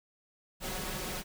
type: noise with comb filter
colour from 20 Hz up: pink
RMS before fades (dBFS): -37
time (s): 0.6-1.24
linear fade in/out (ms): 50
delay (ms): 5.4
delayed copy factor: +0.65
effects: none